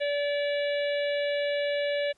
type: harmonic tone with a mistuned harmonic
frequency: 576 Hz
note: D5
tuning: 34 cents flat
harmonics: 1 / 3 / 4 / 5 / 6 / 7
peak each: -26 / -36 / -38 / -40 / -42 / -43 dBFS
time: 0-2.13 s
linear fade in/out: 20 ms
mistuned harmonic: 7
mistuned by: -40 cents
effects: pink hiss -67 dBFS RMS until 2.17 s + resampled to 24000 Hz